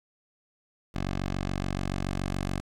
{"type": "tone with low-pass filter sweep", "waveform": "10% pulse", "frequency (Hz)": 47.03, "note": "F#1", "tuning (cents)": 29, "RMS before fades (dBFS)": -31, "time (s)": [0.94, 2.61], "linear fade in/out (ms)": 20, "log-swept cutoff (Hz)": [5200, 10000], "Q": 0.76, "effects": ["8-bit"]}